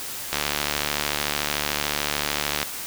click train, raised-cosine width 0.2 ms, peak -5 dBFS, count 170, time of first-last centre 0.33-2.629 s, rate 73.5 Hz, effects white hiss -33 dBFS RMS until 2.86 s

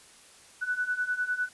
sine beating tone pair, 1480 / 1489.9 Hz, F#6 / F#6, 0 / +12 cents, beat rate 9.9 Hz, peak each -32 / -29 dBFS, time 0.61-1.49 s, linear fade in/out 20 ms, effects white hiss -54 dBFS RMS until 1.53 s + resampled to 24000 Hz

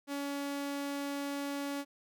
sawtooth tone, 282.4 Hz, C#4, 32 cents sharp, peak -31 dBFS, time 0.07-1.85 s, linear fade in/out 50 ms, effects none

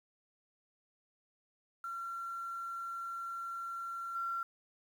sine tone with level steps, 1366 Hz, F6, 39 cents flat, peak -38 / -34 dBFS, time 1.84-4.43 s, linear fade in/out 2 ms, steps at 4.15 s, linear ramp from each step 5 ms, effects 10-bit

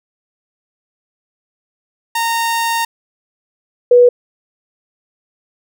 sawtooth / sine tone pair in turn, 922 / 488.4 Hz, A#5 / B4, -19 / -19 cents, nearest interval major seventh, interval 1100 cents, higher first, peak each -11 / -4 dBFS, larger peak second, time 2.15-2.85 / 3.91-4.09 s, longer first, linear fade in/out 5 ms, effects none

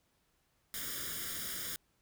white noise with comb filter, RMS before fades -40 dBFS, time 0.74-1.76 s, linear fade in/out 0 ms, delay 0.58 ms, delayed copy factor +0.8, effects pink hiss -75 dBFS RMS until 2.01 s

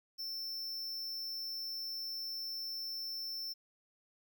square tone, 5360 Hz, E8, 28 cents sharp, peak -39 dBFS, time 0.18-3.54 s, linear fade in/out 20 ms, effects 12-bit

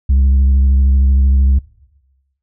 sine tone with vibrato, 67.1 Hz, C2, 44 cents sharp, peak -5 dBFS, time 0.09-1.59 s, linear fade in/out 10 ms, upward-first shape sine, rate 13 Hz, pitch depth 33 cents each way, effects noise-tail reverb RT60 1.0 s tail -20 dB re dry + tanh soft clip ceiling -7 dBFS

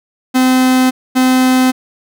45% pulse tone pair in turn, 257 / 257 Hz, C4 / C4, -31 / -31 cents, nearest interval unison, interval 0 cents, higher neither, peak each -8 dBFS, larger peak neither, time 0.34-0.91 / 1.15-1.72 s, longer neither, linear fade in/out 20 ms, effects none

